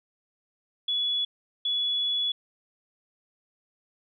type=tone bursts at uneven times; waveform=sine; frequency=3402 Hz; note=G#7; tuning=41 cents sharp; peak=-24 dBFS; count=2; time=0.88-1.25 / 1.65-2.32 s; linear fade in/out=5 ms; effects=none